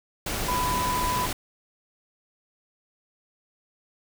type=tone in noise; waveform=sine; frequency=995 Hz; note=B5; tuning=13 cents sharp; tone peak=-25 dBFS; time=0.48-1.26 s; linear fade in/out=5 ms; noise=pink; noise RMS=-29 dBFS; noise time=0.26-1.33 s; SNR=+1 dB; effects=none